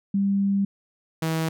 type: tone pair in turn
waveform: sine / sawtooth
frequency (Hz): 198.1 / 161.2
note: G3 / E3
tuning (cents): +18 / -38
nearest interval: major third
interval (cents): 356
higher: first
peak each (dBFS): -19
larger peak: neither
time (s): 0.14-0.65 / 1.22-1.49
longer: first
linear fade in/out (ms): 5
effects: none